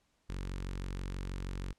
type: tone with notch filter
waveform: sawtooth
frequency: 46.25 Hz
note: F#1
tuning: in tune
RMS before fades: -39 dBFS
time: 0.29-1.73 s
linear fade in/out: 10 ms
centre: 690 Hz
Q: 1.4
effects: pink hiss -75 dBFS RMS until 1.78 s + low-pass 9000 Hz 12 dB/octave